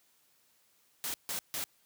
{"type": "noise bursts", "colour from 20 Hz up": "white", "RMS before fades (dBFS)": -36, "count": 3, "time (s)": [1.04, 1.64], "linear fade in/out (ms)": 0, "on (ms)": 100, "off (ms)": 150, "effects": ["white hiss -69 dBFS RMS until 1.85 s", "high-pass 80 Hz 12 dB/octave"]}